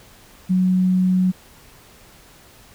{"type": "tone", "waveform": "sine", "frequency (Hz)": 184.4, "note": "F#3", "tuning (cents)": -6, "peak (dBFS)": -14, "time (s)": [0.49, 1.32], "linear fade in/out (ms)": 20, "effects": ["pink hiss -48 dBFS RMS until 2.74 s"]}